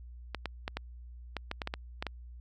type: clicks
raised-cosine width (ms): 0.3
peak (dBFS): -18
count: 11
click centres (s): 0.347 / 0.457 / 0.679 / 0.77 / 1.367 / 1.514 / 1.618 / 1.674 / 1.739 / 2.025 / 2.067
effects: added 60 Hz sine -45 dBFS peak until 2.4 s